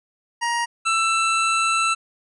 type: tone pair in turn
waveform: 25% pulse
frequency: 943 / 1330.9 Hz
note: A#5 / E6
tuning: +20 / +16 cents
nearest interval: tritone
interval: 596 cents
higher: second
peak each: -17 / -14 dBFS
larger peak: second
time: 0.41-0.66 / 0.85-1.95 s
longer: second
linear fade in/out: 20 ms
effects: resampled to 24000 Hz